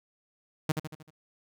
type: tone with echo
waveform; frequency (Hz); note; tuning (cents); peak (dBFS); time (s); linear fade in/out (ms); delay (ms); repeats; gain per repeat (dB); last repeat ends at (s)
sawtooth; 155.56; D#3; 0; -19; 0.69-0.72; 5; 77; 5; -6; 1.105
effects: none